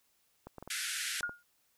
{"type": "clicks", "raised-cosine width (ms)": 1, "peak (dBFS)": -31, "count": 6, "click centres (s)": [0.47, 0.583, 0.626, 0.676, 1.208, 1.294]}
{"type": "band-pass noise", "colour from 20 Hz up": "pink", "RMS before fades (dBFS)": -37, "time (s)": [0.7, 1.21], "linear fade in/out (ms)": 5, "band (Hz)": [1400, 12000], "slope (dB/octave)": 96}
{"type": "tone with exponential decay", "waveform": "sine", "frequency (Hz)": 1426, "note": "F6", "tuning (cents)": 36, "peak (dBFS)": -28, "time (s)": [1.23, 1.43], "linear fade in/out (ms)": 1, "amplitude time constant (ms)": 42}
{"effects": ["white hiss -73 dBFS RMS until 1.77 s"]}